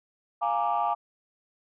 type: chord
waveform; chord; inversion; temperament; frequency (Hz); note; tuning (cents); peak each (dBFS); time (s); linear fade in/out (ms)
sine; Bb dominant seventh; second; equal; 698.5 / 830.6 / 932.3 / 1174.7; F5 / Ab5 / Bb5 / D6; 0 / 0 / 0 / 0; -28 / -27 / -30 / -29; 0.41-0.95; 20
effects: tanh soft clip ceiling -17 dBFS